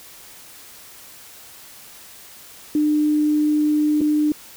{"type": "tone with dropouts", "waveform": "sine", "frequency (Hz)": 300.8, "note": "D4", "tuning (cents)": 42, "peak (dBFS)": -15, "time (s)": [2.75, 4.32], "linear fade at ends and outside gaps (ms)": 2, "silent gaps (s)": [4.008, 4.014], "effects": ["white hiss -43 dBFS RMS until 4.56 s"]}